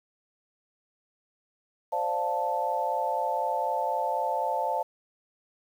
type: chord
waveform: sine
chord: D minor seventh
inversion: third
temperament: equal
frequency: 523.3 / 587.3 / 698.5 / 880 Hz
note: C5 / D5 / F5 / A5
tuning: 0 / 0 / 0 / 0 cents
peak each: -33 / -33 / -32 / -28 dBFS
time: 1.92-4.83 s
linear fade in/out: 10 ms
effects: 9-bit